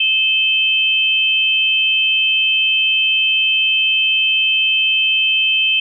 sine tone pair together, 2600 / 3108 Hz, E7 / G7, -24 / -16 cents, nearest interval minor third, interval 308 cents, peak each -15 dBFS, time 0-5.8 s, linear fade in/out 5 ms, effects none

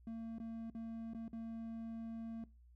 triangle tone with dropouts, 226.9 Hz, A#3, 47 cents flat, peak -40 dBFS, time 0.07-2.44 s, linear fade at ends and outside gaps 2 ms, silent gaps 0.384-0.4 / 0.7-0.749 / 1.135-1.147 / 1.281-1.33 s, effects noise-tail reverb RT60 0.3 s tail -21 dB re dry + added 60 Hz sine -60 dBFS peak until 2.75 s

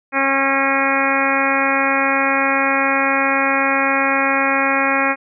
harmonic tone, 272.4 Hz, C#4, 30 cents flat, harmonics 1 / 2 / 3 / 4 / 5 / 6 / 7 / 8 / 9, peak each -23 / -23 / -23 / -23 / -23 / -23 / -23 / -23 / -23 dBFS, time 0.12-5.16 s, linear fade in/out 50 ms, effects none

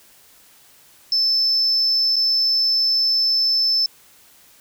sine tone with dropouts, 5274 Hz, E8, in tune, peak -14 dBFS, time 1.12-3.86 s, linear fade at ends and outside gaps 2 ms, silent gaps 2.159-2.164 s, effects tanh soft clip ceiling -12 dBFS + white hiss -51 dBFS RMS until 4.6 s

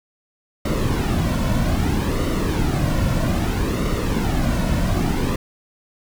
brown noise with flanger, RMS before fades -20 dBFS, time 0.65-5.36 s, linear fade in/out 5 ms, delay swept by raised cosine 1.2 to 2.5 ms, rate 0.62 Hz, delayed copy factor -0.6, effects none

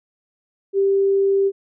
sine tone, 392.9 Hz, G4, 4 cents sharp, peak -14 dBFS, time 0.73-1.52 s, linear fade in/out 50 ms, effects none

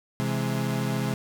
35% pulse chord, C augmented, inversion none, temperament equal, 130.81 / 164.81 / 207.7 Hz, C3 / E3 / G#3, 0 / 0 / 0 cents, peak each -26 / -31 / -28 dBFS, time 0.2-1.14 s, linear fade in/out 0 ms, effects none

